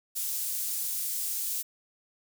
pink high-pass noise, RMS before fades -32 dBFS, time 0.15-1.63 s, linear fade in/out 20 ms, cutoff 9400 Hz, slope 12 dB/octave, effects none

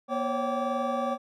triangle tone cluster, 239.3 / 540 / 562 / 773 / 1160 Hz, A#3 / C#5 / C#5 / G5 / D6, +46 / -45 / +24 / -24 / -22 cents, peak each -31 dBFS, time 0.08-1.18 s, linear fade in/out 50 ms, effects none

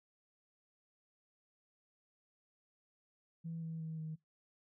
sine tone with pitch steps, 164.81 / 162.35 / 159.93 / 157.55 Hz, E3 / E3 / D#3 / D#3, 0 / -26 / +48 / +22 cents, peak -39 dBFS, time 3.44-4.16 s, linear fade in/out 20 ms, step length 180 ms, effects noise-tail reverb RT60 0.2 s tail -24 dB re dry + tanh soft clip ceiling -35 dBFS

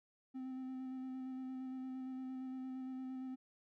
triangle tone with vibrato, 259.6 Hz, C4, 13 cents flat, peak -40 dBFS, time 0.34-3.36 s, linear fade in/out 20 ms, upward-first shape square, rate 8.7 Hz, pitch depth 12 cents each way, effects none

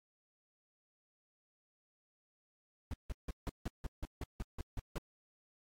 brown noise bursts, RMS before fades -38 dBFS, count 12, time 2.91-4.982 s, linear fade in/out 2 ms, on 26 ms, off 160 ms, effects AAC 48 kbps

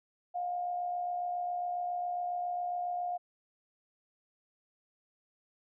sine tone with amplitude modulation, 711 Hz, F5, 31 cents sharp, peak -30 dBFS, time 0.34-3.18 s, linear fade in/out 20 ms, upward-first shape sine, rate 67.3 Hz, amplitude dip 40%, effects none

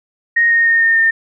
sine tone with pitch steps, 1864.7 / 1851.8 / 1839 / 1826.3 / 1813.7 Hz, A#6 / A#6 / A#6 / A#6 / A#6, 0 / -12 / -24 / -36 / -48 cents, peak -9 dBFS, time 0.36-1.11 s, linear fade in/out 10 ms, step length 150 ms, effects none

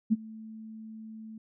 sine tone with ADSR envelope, 220 Hz, A3, in tune, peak -18 dBFS, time 0.1-1.38 s, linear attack 26 ms, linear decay 29 ms, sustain -23 dB, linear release 4 ms, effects none

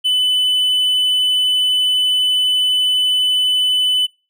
triangle tone, 3004 Hz, F#7, 26 cents sharp, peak -11 dBFS, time 0.04-4.07 s, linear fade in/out 20 ms, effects noise-tail reverb RT60 0.3 s tail -22 dB re dry

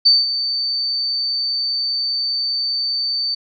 sine tone with ADSR envelope, 4565 Hz, D8, 50 cents flat, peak -7 dBFS, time 0.05-3.35 s, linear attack 15 ms, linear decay 190 ms, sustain -11 dB, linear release 10 ms, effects none

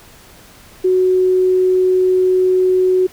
sine tone, 370 Hz, F#4, in tune, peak -10 dBFS, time 0.84-3.07 s, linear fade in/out 10 ms, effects pink hiss -43 dBFS RMS until 3.12 s

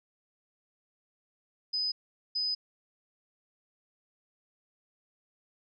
sine tone bursts at uneven times, 5010 Hz, D#8, 11 cents sharp, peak -28 dBFS, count 2, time 1.73-1.92 / 2.35-2.55 s, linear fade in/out 10 ms, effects none

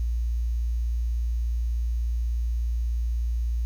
sine tone, 58.27 Hz, A#1, in tune, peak -23 dBFS, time 0-3.65 s, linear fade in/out 0 ms, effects 9-bit

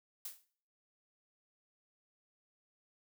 blue noise with exponential decay, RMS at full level -39 dBFS, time 0.25-0.45 s, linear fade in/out 5 ms, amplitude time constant 42 ms, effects noise-tail reverb RT60 0.5 s tail -18 dB re dry

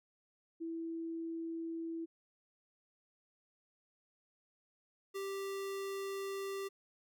sine / square tone pair in turn, 329.6 / 392 Hz, E4 / G4, 0 / 0 cents, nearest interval minor third, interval 300 cents, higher second, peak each -38 / -39 dBFS, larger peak first, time 0.6-2.06 / 5.14-6.69 s, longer second, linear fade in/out 20 ms, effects none

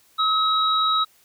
sine tone pair together, 1282 / 3834 Hz, E6 / A#7, -49 / +48 cents, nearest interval octave + perfect fifth, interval 1897 cents, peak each -19 / -22 dBFS, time 0.18-1.05 s, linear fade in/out 20 ms, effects white hiss -58 dBFS RMS until 1.24 s

